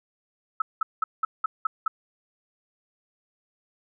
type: tone bursts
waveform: sine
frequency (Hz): 1300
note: E6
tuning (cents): -24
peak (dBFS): -20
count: 7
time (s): 0.6-1.88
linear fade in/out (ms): 5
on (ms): 20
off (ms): 190
effects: none